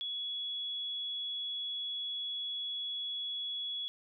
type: tone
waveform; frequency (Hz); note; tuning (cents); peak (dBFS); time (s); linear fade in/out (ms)
sine; 3375; G#7; +27; -35; 0.01-3.88; 0
effects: none